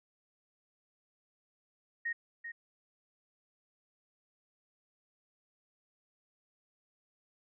sine tone with echo, 1864.7 Hz, A#6, in tune, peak -32 dBFS, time 2.05-2.13 s, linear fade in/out 10 ms, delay 390 ms, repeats 1, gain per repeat -8 dB, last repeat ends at 2.52 s, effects none

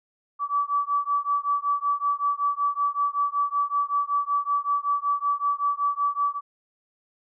sine beating tone pair, 1148 / 1153.3 Hz, D6 / D6, -40 / -32 cents, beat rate 5.3 Hz, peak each -25 dBFS, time 0.39-6.41 s, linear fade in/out 50 ms, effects none

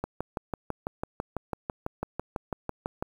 click train, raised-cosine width 1 ms, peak -16 dBFS, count 19, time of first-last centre 0.04-3.025 s, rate 6.03 Hz, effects 8-bit

